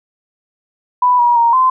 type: tone with pitch steps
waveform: sine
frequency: 991 / 959 / 934 / 1032 Hz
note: B5 / A#5 / A#5 / C6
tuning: +6 / +49 / +3 / -24 cents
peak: -8 dBFS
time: 1.02-1.7 s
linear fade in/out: 5 ms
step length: 170 ms
effects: none